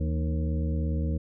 harmonic tone with a mistuned harmonic, 77.3 Hz, D#2, 11 cents flat, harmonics 1 / 2 / 3 / 4 / 6 / 7, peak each -26 / -32 / -36 / -38 / -42 / -43 dBFS, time 0-1.18 s, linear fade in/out 10 ms, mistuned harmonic 2, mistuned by +86 cents, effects none

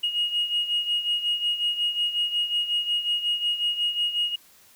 sine beating tone pair, 2875 / 2880.5 Hz, F7 / F#7, +50 / -47 cents, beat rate 5.5 Hz, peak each -23 / -28 dBFS, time 0.03-4.36 s, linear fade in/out 10 ms, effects tanh soft clip ceiling -17 dBFS + white hiss -55 dBFS RMS until 4.75 s

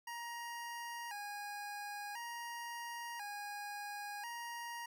25% pulse tone with vibrato, 880 Hz, A5, in tune, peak -39 dBFS, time 0.07-4.86 s, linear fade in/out 5 ms, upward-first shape square, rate 0.48 Hz, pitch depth 120 cents each way, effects none

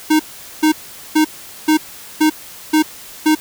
square tone bursts, 309.9 Hz, D#4, 7 cents flat, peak -10 dBFS, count 7, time 0.1-3.352 s, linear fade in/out 10 ms, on 96 ms, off 430 ms, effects white hiss -36 dBFS RMS until 3.4 s

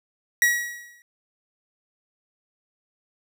45% pulse tone with exponential decay, 1915 Hz, A#6, 46 cents sharp, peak -14 dBFS, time 0.42-1.02 s, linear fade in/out 1 ms, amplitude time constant 130 ms, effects none

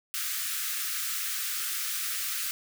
white high-pass noise, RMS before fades -32 dBFS, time 0.14-2.51 s, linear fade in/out 0 ms, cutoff 1200 Hz, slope 96 dB/octave, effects none

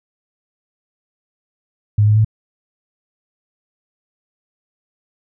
sine tone with pitch steps, 104.6 / 106.3 / 109 Hz, G#2 / G#2 / A2, +13 / +41 / -16 cents, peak -9 dBFS, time 1.98-2.247 s, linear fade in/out 5 ms, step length 89 ms, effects none

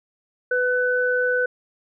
sine tone pair together, 497.9 / 1500.7 Hz, B4 / F#6, +14 / +24 cents, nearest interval octave + perfect fifth, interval 1910 cents, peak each -21 dBFS, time 0.51-1.46 s, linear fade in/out 5 ms, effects none

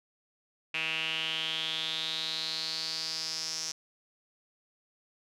sawtooth tone with band-pass filter sweep, 160 Hz, D#3, 49 cents sharp, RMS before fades -34 dBFS, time 0.74-3.72 s, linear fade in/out 5 ms, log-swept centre 2600 to 5700 Hz, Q 6.6, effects none

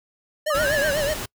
square tone with vibrato, 587.3 Hz, D5, in tune, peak -22 dBFS, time 0.46-1.14 s, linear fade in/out 10 ms, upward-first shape triangle, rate 8.1 Hz, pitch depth 130 cents each way
sine linear two-way sweep, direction up then down, 1174.7 to 1760 to 1499 Hz, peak -23 dBFS, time 0.5-0.91 s, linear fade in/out 5 ms, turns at 0.75 s
pink noise, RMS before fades -30 dBFS, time 0.54-1.26 s, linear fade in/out 10 ms
effects noise-tail reverb RT60 0.1 s tail -26 dB re dry

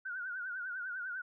sine tone with vibrato, 1480 Hz, F#6, in tune, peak -37 dBFS, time 0.05-1.22 s, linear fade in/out 10 ms, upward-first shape triangle, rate 10 Hz, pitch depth 110 cents each way, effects none

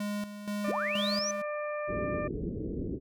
square tone with tremolo, 206.2 Hz, G#3, 12 cents flat, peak -32 dBFS, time 0-1.42 s, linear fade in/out 5 ms, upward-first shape square, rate 2.1 Hz, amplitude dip 65%
harmonic tone, 596 Hz, D5, 25 cents sharp, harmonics 1 / 2 / 3 / 4, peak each -33 / -39 / -43 / -45 dBFS, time 0.64-2.28 s, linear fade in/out 10 ms
sine linear sweep, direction up, 207.7 to 6140 Hz, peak -31 dBFS, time 0.68-1.31 s, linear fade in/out 2 ms
white low-pass noise, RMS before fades -35 dBFS, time 1.87-3 s, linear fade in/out 50 ms, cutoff 430 Hz, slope 48 dB/octave
effects none

